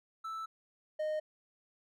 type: tone pair in turn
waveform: triangle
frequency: 1318.5 / 616.3 Hz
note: E6 / D#5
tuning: 0 / -17 cents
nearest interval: octave + minor second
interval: 1317 cents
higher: first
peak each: -36 / -30 dBFS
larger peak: second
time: 0.24-0.46 / 0.99-1.2 s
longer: first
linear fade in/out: 10 ms
effects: none